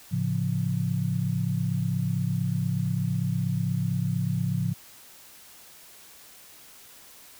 sine chord, A augmented, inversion none, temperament equal, 110 / 138.59 / 174.61 Hz, A2 / C#3 / E#3, 0 / 0 / 0 cents, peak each -29 / -28 / -28 dBFS, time 0.11-4.74 s, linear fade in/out 20 ms, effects white hiss -50 dBFS RMS until 7.39 s

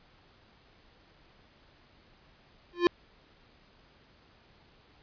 square tone with exponential growth, 349.2 Hz, F4, in tune, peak -16 dBFS, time 2.73-2.87 s, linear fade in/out 1 ms, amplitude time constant 30 ms, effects pink hiss -61 dBFS RMS until 5.02 s + resampled to 11025 Hz

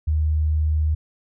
sine tone, 77.1 Hz, D#2, 15 cents flat, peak -17 dBFS, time 0.07-0.95 s, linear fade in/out 10 ms, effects none

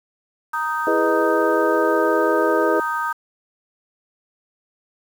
harmonic tone, 311.1 Hz, D#4, in tune, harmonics 3 / 4 / 5, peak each -25 / -24 / -26 dBFS, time 0.53-3.13 s, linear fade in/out 10 ms
sine chord, E major seventh, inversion none, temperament equal, 329.6 / 415.3 / 493.9 / 622.3 Hz, E4 / G#4 / B4 / D#5, 0 / 0 / 0 / 0 cents, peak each -22 dBFS, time 0.87-2.8 s, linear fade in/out 2 ms
effects 7-bit

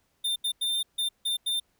square tone bursts at uneven times, 3603 Hz, A7, 40 cents sharp, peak -26 dBFS, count 6, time 0.24-0.36 / 0.44-0.52 / 0.61-0.83 / 0.98-1.09 / 1.25-1.37 / 1.46-1.6 s, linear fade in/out 10 ms, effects pink hiss -71 dBFS RMS until 1.79 s

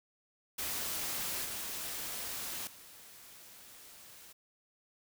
white noise with level steps, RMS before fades -37 / -40 / -54 dBFS, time 0.58-4.33 s, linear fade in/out 10 ms, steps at 1.45 / 2.67 s, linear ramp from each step 2 ms, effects none

